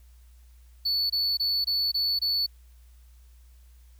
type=tone bursts; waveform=triangle; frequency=4452 Hz; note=C#8; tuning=7 cents sharp; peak=-22 dBFS; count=6; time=0.85-2.465 s; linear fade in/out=10 ms; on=250 ms; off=23 ms; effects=added 60 Hz sine -50 dBFS peak until 3.99 s + white hiss -66 dBFS RMS until 3.99 s